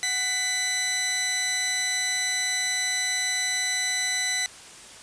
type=tone pair together; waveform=15% pulse; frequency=746.9 / 1994 Hz; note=F#5 / B6; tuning=+16 / +16 cents; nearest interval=octave + perfect fourth; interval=1700 cents; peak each=-30 / -18 dBFS; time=0.03-4.46 s; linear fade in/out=0 ms; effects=white hiss -45 dBFS RMS until 5.02 s + resampled to 22050 Hz